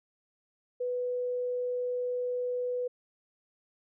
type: tone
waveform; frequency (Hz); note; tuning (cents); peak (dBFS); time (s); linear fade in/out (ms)
sine; 494.8; B4; +3; -29; 0.8-2.88; 10
effects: none